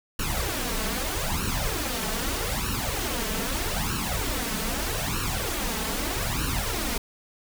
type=noise with flanger; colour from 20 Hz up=pink; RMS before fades=-28 dBFS; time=0.19-6.98 s; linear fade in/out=5 ms; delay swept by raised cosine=0.71 to 4.61 ms; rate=0.8 Hz; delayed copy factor=+0.8; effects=none